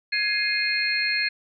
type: tone cluster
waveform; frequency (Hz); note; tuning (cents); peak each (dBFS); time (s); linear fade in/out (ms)
sine; 1672 / 2114 / 2486 / 4251; G#6 / C7 / D#7 / C8; +11 / +17 / -2 / +27; -27; 0.12-1.29; 10
effects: none